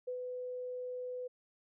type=tone with ADSR envelope; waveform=sine; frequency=500 Hz; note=B4; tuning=21 cents sharp; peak=-35 dBFS; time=0.07-1.28 s; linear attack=12 ms; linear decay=93 ms; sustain=-3 dB; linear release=14 ms; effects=none